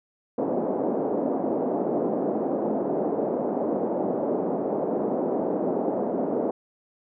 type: band-pass noise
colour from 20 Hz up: pink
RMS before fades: -26 dBFS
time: 0.38-6.51 s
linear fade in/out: 5 ms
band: 240 to 680 Hz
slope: 24 dB/octave
effects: none